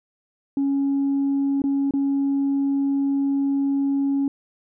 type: tone with dropouts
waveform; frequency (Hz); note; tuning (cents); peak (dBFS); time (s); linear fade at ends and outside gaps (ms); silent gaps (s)
sine; 277.2; C#4; 0; -17; 0.57-4.28; 2; 1.619-1.639 / 1.909-1.937
effects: tanh soft clip ceiling -16 dBFS